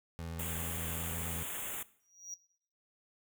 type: tone with vibrato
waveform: 25% pulse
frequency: 82.7 Hz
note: E2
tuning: 6 cents sharp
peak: -36 dBFS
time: 0.19-1.43 s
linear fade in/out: 0 ms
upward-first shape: triangle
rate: 16 Hz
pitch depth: 26 cents each way
type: band-stop noise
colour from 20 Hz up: white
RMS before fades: -40 dBFS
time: 0.39-1.83 s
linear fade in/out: 5 ms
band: 3500 to 6600 Hz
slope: 96 dB/octave
type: tone with exponential growth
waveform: triangle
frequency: 5760 Hz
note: F#8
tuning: 47 cents flat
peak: -36 dBFS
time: 2-2.34 s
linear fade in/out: 1 ms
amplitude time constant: 72 ms
effects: noise-tail reverb RT60 0.6 s tail -19 dB re dry